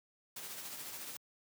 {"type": "noise with tremolo", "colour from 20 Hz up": "white", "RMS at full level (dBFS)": -44, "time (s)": [0.36, 1.17], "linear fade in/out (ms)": 5, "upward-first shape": "sine", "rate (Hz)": 14, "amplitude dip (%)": 35, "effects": ["high-pass 100 Hz 12 dB/octave"]}